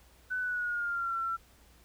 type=tone with pitch glide; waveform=sine; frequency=1500 to 1351.9 Hz; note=F#6 to E6; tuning=+23 to +43 cents; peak=-30 dBFS; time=0.3-1.37 s; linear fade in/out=20 ms; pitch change=-180 cents; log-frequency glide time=0.4-1.17 s; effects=added 60 Hz sine -61 dBFS peak until 1.84 s + pink hiss -62 dBFS RMS until 1.84 s